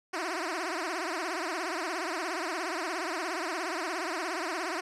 10% pulse tone with vibrato, 343.1 Hz, F4, 31 cents flat, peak -23 dBFS, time 0.13-4.81 s, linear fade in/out 10 ms, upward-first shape triangle, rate 17 Hz, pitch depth 220 cents each way, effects low-pass 8000 Hz 12 dB/octave

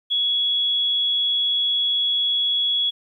sine tone, 3359 Hz, G#7, 19 cents sharp, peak -18 dBFS, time 0.1-2.91 s, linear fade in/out 20 ms, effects 10-bit

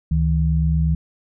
sine tone pair together, 70.9 / 159.17 Hz, C#2 / D#3, +40 / +40 cents, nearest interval octave + major second, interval 1400 cents, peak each -18 dBFS, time 0.11-0.95 s, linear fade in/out 5 ms, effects none

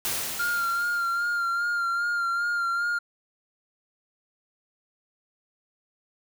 white noise with exponential decay, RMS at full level -27 dBFS, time 0.05-1.99 s, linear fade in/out 0 ms, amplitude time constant 420 ms
triangle tone with vibrato, 1396.9 Hz, F6, in tune, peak -22 dBFS, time 0.39-2.99 s, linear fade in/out 10 ms, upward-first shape sine, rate 2.5 Hz, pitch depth 30 cents each way
effects none

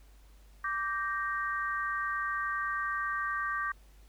sine chord, G minor, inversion second, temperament equal with one note detuned, 1165.2 / 1568 / 1864.7 Hz, D6 / G6 / Bb6, -14 / 0 / 0 cents, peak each -33 / -35 / -37 dBFS, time 0.64-3.72 s, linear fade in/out 5 ms, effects added 50 Hz sine -54 dBFS peak until 4.08 s + pink hiss -65 dBFS RMS until 4.08 s

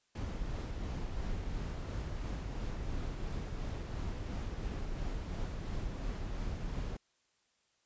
brown noise with tremolo, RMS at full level -37 dBFS, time 0.15-6.97 s, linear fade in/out 5 ms, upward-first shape sine, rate 2.9 Hz, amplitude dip 25%, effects white hiss -75 dBFS RMS until 7.85 s + resampled to 16000 Hz

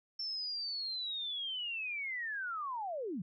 sine linear sweep, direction down, 5400 to 154.8 Hz, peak -36 dBFS, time 0.19-3.22 s, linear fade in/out 5 ms, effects none

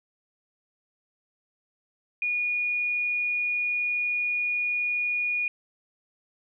sine tone, 2447 Hz, D#7, 29 cents flat, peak -24 dBFS, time 2.22-5.48 s, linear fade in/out 2 ms, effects none

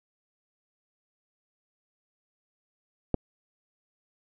clicks, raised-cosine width 2 ms, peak -10 / -30 dBFS, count 2, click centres 3.143 / 3.147 s, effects none

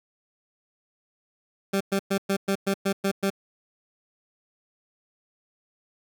20% pulse tone bursts, 196 Hz, G3, in tune, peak -17 dBFS, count 9, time 1.73-3.303 s, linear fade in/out 10 ms, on 77 ms, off 110 ms, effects none

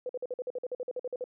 sine tone bursts, 500 Hz, B4, 21 cents sharp, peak -31 dBFS, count 15, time 0.06-1.241 s, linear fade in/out 2 ms, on 33 ms, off 49 ms, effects none

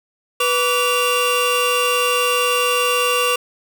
45% pulse tone cluster, 491.8 / 1151 / 2772 Hz, B4 / D6 / F7, -7 / -35 / -14 cents, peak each -20 dBFS, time 0.4-3.36 s, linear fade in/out 5 ms, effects none

